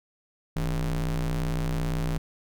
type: ring-modulated tone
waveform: square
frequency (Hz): 61.74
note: B1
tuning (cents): 0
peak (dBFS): -23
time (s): 0.56-2.18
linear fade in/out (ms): 5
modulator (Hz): 94.6
effects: none